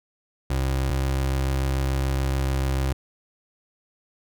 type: tone pair in turn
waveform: 30% pulse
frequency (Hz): 66.4 / 66.9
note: C2 / C2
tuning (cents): +26 / +39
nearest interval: unison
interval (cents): 13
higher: second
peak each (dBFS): -19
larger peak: neither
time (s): 0.5-0.9 / 0.9-2.93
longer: second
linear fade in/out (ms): 5
effects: none